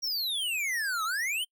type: exponential two-way sweep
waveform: square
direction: down then up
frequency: 5700 to 1245 to 3202 Hz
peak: -29 dBFS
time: 0.02-1.45 s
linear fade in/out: 20 ms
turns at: 1.04 s
effects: noise-tail reverb RT60 0.1 s tail -26 dB re dry